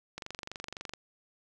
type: click train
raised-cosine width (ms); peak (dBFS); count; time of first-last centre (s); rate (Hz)
0.2; -22; 19; 0.18-0.936; 23.8
effects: none